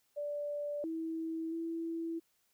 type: tone with pitch steps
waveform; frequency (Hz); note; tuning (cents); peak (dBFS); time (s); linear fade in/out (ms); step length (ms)
sine; 584 / 324.7 / 330.6; D5 / E4 / E4; -10 / -26 / +5; -35; 0.16-2.2; 20; 680
effects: white hiss -75 dBFS RMS until 2.53 s